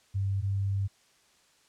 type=tone pair in turn; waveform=sine; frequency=98 / 98.48 Hz; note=G2 / G2; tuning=0 / +8 cents; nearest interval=unison; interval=8 cents; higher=second; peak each=-26 dBFS; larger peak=neither; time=0.14-0.42 / 0.42-0.88 s; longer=second; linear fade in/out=20 ms; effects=white hiss -64 dBFS RMS until 1.68 s + low-pass 8000 Hz 12 dB/octave